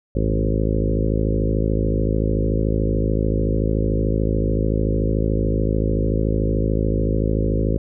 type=harmonic tone with a mistuned harmonic; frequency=53.6 Hz; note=A1; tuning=45 cents flat; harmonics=1 / 2 / 3 / 4 / 5 / 6 / 7 / 8 / 9 / 10; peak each=-21 / -24 / -26 / -27 / -28 / -29 / -29 / -30 / -31 / -31 dBFS; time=0.15-7.78 s; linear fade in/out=5 ms; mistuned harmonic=2; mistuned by=-32 cents; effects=none